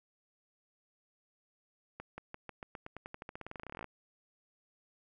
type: accelerating click train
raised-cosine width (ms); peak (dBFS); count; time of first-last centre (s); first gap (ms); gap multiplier
0.5; -28; 28; 2-3.843; 180; 0.91
effects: none